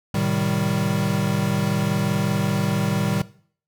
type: chord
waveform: square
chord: A half-diminished seventh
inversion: none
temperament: equal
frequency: 110 / 130.81 / 155.56 / 196 Hz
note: A2 / C3 / Eb3 / G3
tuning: 0 / 0 / 0 / 0 cents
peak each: -27 / -29 / -25 / -25 dBFS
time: 0.14-3.22 s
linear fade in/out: 5 ms
effects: noise-tail reverb RT60 0.5 s tail -18 dB re dry